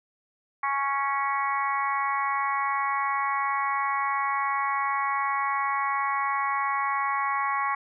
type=harmonic tone; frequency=277.2 Hz; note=C#4; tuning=in tune; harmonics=3 / 4 / 5 / 6 / 7 / 8; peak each=-31 / -26 / -39 / -39 / -33 / -35 dBFS; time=0.63-7.75 s; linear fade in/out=5 ms; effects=none